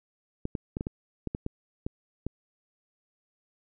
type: clicks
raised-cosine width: 3 ms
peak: -18 dBFS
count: 10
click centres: 0.454 / 0.552 / 0.769 / 0.809 / 0.869 / 1.273 / 1.349 / 1.464 / 1.865 / 2.266 s
effects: none